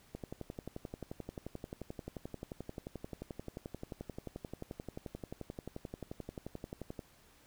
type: click train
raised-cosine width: 2 ms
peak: -28 dBFS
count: 79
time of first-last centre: 0.15-6.992 s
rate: 11.4 Hz
effects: pink hiss -64 dBFS RMS until 7.46 s

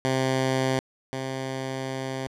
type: tone pair in turn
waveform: 10% pulse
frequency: 131.5 / 132.41 Hz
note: C3 / C3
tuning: +9 / +21 cents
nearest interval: unison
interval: 12 cents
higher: second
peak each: -14 / -21 dBFS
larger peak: first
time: 0.05-0.79 / 1.13-2.27 s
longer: second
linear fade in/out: 0 ms
effects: low-pass 8000 Hz 12 dB/octave

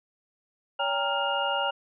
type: tone cluster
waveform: sine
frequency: 566 / 796 / 929 / 1396 / 2838 Hz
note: C#5 / G5 / A#5 / F6 / F7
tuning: +36 / +26 / -6 / -1 / +27 cents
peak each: -31 dBFS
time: 0.79-1.71 s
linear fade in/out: 10 ms
effects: none

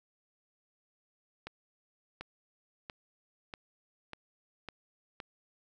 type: accelerating click train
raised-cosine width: 0.3 ms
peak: -25 dBFS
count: 7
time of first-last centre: 1.47-5.202 s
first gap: 740 ms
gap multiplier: 0.93
effects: none

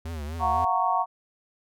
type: tone with vibrato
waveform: square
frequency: 77.78 Hz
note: D#2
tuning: in tune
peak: -32 dBFS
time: 0.05-0.65 s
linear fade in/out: 5 ms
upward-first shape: triangle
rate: 4 Hz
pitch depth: 160 cents each way
type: chord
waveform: sine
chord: Gb major seventh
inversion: third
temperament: just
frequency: 693.7 / 740 / 925 / 1110 Hz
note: F5 / Gb5 / Bb5 / Db6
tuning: -12 / 0 / -14 / +2 cents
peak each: -30 / -26 / -26 / -26 dBFS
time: 0.39-1.06 s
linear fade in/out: 50 ms
effects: none

